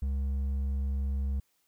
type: tone with hard clipping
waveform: sine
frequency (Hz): 68.4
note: C#2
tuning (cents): -23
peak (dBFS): -29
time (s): 0.02-1.4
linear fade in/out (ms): 5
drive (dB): 4
effects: white hiss -73 dBFS RMS until 1.67 s